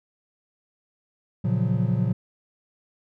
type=chord; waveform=triangle; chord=Gb major seventh; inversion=first; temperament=equal; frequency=116.54 / 138.59 / 174.61 / 185 Hz; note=Bb2 / Db3 / F3 / Gb3; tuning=0 / 0 / 0 / 0 cents; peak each=-22 / -25 / -25 / -25 dBFS; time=1.44-2.13 s; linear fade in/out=10 ms; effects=none